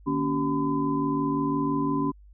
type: tone cluster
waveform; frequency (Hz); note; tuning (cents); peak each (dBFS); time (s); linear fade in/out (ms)
sine; 153.1 / 235.3 / 281.1 / 381.9 / 1013; D#3 / A#3 / C#4 / G4 / B5; -28 / +16 / +24 / -45 / +44; -33 / -33 / -25 / -33 / -30; 0.06-2.12; 20
effects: added 50 Hz sine -48 dBFS peak until 2.33 s